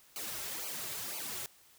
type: noise with flanger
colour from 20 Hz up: white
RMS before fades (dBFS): -40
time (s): 0.16-1.46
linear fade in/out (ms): 0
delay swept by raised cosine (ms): 0.55 to 4.15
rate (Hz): 2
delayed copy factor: -0.95
effects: white hiss -62 dBFS RMS until 1.78 s